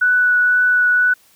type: tone with vibrato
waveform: sine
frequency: 1480 Hz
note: F#6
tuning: in tune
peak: -11 dBFS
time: 0.01-1.14 s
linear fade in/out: 10 ms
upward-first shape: triangle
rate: 2 Hz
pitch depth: 11 cents each way
effects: white hiss -53 dBFS RMS until 1.35 s